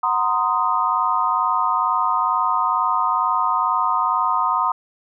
sine chord, C half-diminished seventh, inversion second, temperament equal with one note detuned, 740 / 932.3 / 1034.5 / 1244.5 Hz, Gb5 / Bb5 / C6 / Eb6, 0 / 0 / -20 / 0 cents, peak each -27 / -22 / -21 / -21 dBFS, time 0.03-4.72 s, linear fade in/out 5 ms, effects none

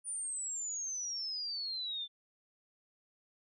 sine exponential sweep, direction down, 9500 to 3520 Hz, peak -36 dBFS, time 0.04-2.08 s, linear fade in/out 50 ms, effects none

